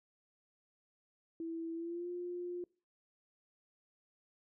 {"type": "tone with pitch glide", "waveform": "sine", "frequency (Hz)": [329.6, 353.3], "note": ["E4", "F4"], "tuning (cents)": [0, 20], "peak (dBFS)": -38, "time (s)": [1.4, 2.64], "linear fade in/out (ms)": 2, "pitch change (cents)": 120, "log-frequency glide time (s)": [1.74, 2.09], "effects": ["noise-tail reverb RT60 0.4 s tail -25 dB re dry"]}